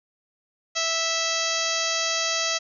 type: harmonic tone with a mistuned harmonic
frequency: 657 Hz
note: E5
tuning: 6 cents flat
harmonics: 1 / 2 / 3 / 4 / 5 / 6 / 7 / 8 / 9 / 10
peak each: -32 / -32 / -32 / -32 / -32 / -32 / -32 / -32 / -32 / -32 dBFS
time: 0.75-2.59 s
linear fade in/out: 20 ms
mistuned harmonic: 5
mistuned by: -25 cents
effects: none